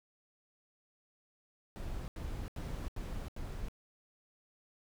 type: noise bursts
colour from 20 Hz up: brown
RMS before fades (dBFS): -40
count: 5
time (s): 1.76-3.684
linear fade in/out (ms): 0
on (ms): 320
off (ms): 81
effects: none